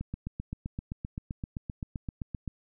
click train, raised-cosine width 5 ms, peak -22 dBFS, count 20, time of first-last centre 0.01-2.478 s, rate 7.7 Hz, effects none

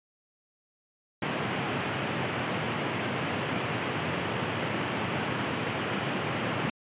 pink band-pass noise, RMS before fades -31 dBFS, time 1.22-6.7 s, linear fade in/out 2 ms, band 100 to 3200 Hz, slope 48 dB/octave, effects resampled to 8000 Hz

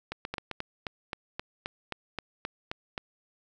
two click trains, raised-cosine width 0.3 ms, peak -17 / -18 dBFS, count 11 / 4, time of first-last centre 0.34-2.979 / 0.12-0.513 s, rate 3.79 / 7.63 Hz, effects none

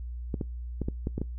clicks, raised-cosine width 3 ms, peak -17 dBFS, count 7, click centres 0.342 / 0.412 / 0.817 / 0.885 / 1.071 / 1.18 / 1.216 s, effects noise-tail reverb RT60 0.2 s tail -24 dB re dry + added 60 Hz sine -34 dBFS peak until 1.38 s

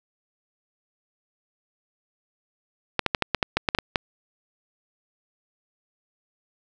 clicks, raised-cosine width 0.3 ms, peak -4 dBFS, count 11, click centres 2.993 / 3.063 / 3.148 / 3.223 / 3.347 / 3.428 / 3.57 / 3.688 / 3.749 / 3.787 / 3.958 s, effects none

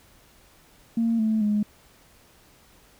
sine tone with pitch steps, 229.4 / 219 / 209.1 Hz, A#3 / A3 / G#3, -28 / -8 / +12 cents, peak -19 dBFS, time 0.97-1.63 s, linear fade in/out 5 ms, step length 220 ms, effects tanh soft clip ceiling -15 dBFS + pink hiss -56 dBFS RMS until 2.99 s

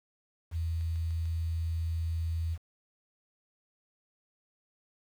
sine tone, 82.41 Hz, E2, in tune, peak -29 dBFS, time 0.51-2.58 s, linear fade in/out 50 ms
click train, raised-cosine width 0.2 ms, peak -38 dBFS, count 4, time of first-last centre 0.81-1.256 s, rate 6.73 Hz
effects 9-bit

